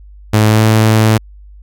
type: tone with pitch glide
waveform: sawtooth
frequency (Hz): 107.6 to 109.86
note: A2 to A2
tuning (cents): -38 to -2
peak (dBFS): -3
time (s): 0.33-1.18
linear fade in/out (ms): 10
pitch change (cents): +36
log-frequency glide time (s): 0.48-0.62
effects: added 50 Hz sine -34 dBFS peak until 1.62 s